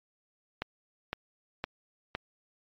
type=click train; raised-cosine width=0.3 ms; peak=-15 dBFS; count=4; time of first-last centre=0.62-2.151 s; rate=1.96 Hz; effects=low-pass 4000 Hz 12 dB/octave + MP3 64 kbps